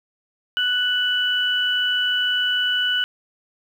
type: tone pair together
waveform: sine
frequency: 1484.5 / 2969 Hz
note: F#6 / F#7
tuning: +5 / +5 cents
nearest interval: octave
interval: 1200 cents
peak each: -22 / -20 dBFS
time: 0.57-3.04 s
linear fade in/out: 0 ms
effects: 8-bit